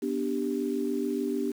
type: chord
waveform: sine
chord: G major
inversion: first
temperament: equal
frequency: 246.9 / 293.7 / 392 Hz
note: B3 / D4 / G4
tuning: 0 / 0 / 0 cents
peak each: -31 dBFS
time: 0.02-1.52 s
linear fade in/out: 10 ms
effects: 8-bit